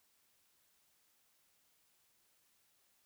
silence, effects white hiss -74 dBFS RMS until 3.05 s

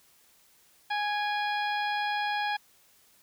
harmonic tone with a mistuned harmonic, 830.6 Hz, G#5, in tune, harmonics 1 / 2 / 3 / 4 / 5 / 6, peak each -29 / -33 / -38 / -39 / -44 / -46 dBFS, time 0.9-2.57 s, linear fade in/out 10 ms, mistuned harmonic 3, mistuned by -39 cents, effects white hiss -62 dBFS RMS until 3.22 s

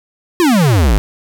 square exponential sweep, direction down, 369.3 to 46.25 Hz, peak -9 dBFS, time 0.4-0.98 s, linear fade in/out 0 ms, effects none

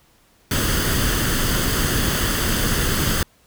pink noise with comb filter, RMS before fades -20 dBFS, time 0.51-3.23 s, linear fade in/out 2 ms, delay 0.63 ms, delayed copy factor +0.55, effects pink hiss -57 dBFS RMS until 3.46 s

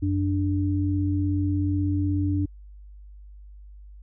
sine tone pair together, 92.43 / 293.7 Hz, F#2 / D4, -1 / 0 cents, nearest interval octave + minor sixth, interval 2001 cents, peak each -23 / -25 dBFS, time 0.02-2.46 s, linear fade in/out 10 ms, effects added 50 Hz sine -42 dBFS peak until 4.02 s

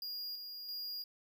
square tone with tremolo, 4842 Hz, D#8, 48 cents flat, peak -40 dBFS, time 0.02-1.04 s, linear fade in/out 2 ms, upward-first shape square, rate 1.5 Hz, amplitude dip 40%, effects none

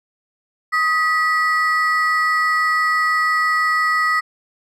triangle ring-modulated tone, 1602 Hz, G6, 37 cents sharp, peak -10 dBFS, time 0.72-4.21 s, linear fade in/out 20 ms, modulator 347 Hz, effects none

